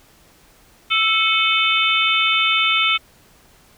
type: tone cluster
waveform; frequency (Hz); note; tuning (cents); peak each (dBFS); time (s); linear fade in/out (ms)
sine; 1324 / 2208 / 2565 / 3053 / 3567; E6 / C#7 / E7 / G7 / A7; +7 / -7 / -48 / -46 / +23; -21; 0.9-2.98; 20
effects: pink hiss -52 dBFS RMS until 3.77 s